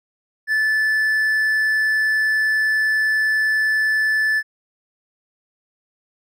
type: tone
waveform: triangle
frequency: 1745 Hz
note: A6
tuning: 15 cents flat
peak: -14 dBFS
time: 0.47-4.43 s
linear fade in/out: 50 ms
effects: none